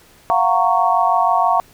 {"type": "chord", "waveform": "sine", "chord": "Gb major seventh", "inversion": "third", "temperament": "just", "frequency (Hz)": [693.7, 740, 925, 1110], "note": ["F5", "Gb5", "Bb5", "Db6"], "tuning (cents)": [-12, 0, -14, 2], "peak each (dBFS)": -18, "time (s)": [0.3, 1.6], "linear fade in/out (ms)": 0, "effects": ["pink hiss -49 dBFS RMS until 1.73 s"]}